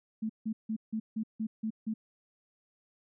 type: tone bursts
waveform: sine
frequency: 219.7 Hz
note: A3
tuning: 2 cents flat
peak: -30 dBFS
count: 8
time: 0.22-1.94 s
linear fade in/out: 10 ms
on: 75 ms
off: 160 ms
effects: none